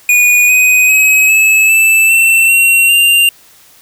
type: tone with pitch steps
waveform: square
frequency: 2457 / 2501 / 2547 / 2593 / 2639 / 2687 / 2736 / 2785 Hz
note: D#7 / D#7 / D#7 / E7 / E7 / E7 / F7 / F7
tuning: -22 / +8 / +40 / -29 / +1 / +33 / -36 / -5 cents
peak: -6 dBFS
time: 0.09-3.29 s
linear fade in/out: 2 ms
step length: 400 ms
effects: white hiss -43 dBFS RMS until 3.81 s